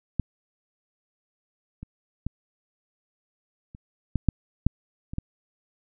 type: clicks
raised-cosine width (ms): 5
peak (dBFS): -11 / -25 / -16 / -30 / -11 / -6 / -6 / -23 / -15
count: 9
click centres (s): 0.197 / 1.83 / 2.266 / 3.749 / 4.157 / 4.287 / 4.666 / 5.135 / 5.184
effects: none